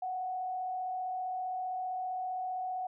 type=tone with frequency modulation; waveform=sine; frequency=740 Hz; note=F#5; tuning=in tune; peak=-33 dBFS; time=0.02-2.87 s; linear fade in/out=5 ms; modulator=35.3 Hz; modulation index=0.39; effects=none